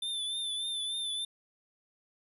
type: tone with vibrato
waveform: square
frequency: 3542 Hz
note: A7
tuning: 11 cents sharp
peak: -33 dBFS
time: 0.02-1.25 s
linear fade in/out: 5 ms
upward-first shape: triangle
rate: 3.4 Hz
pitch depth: 49 cents each way
effects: resampled to 32000 Hz